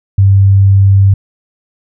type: tone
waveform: sine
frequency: 98 Hz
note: G2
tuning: in tune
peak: -3 dBFS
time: 0.18-1.14 s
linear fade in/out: 5 ms
effects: none